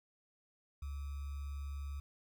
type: tone with sample-and-hold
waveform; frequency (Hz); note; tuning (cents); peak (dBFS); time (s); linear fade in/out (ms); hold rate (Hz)
sine; 70.6; C#2; +32; -39; 0.82-2; 5; 1225
effects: none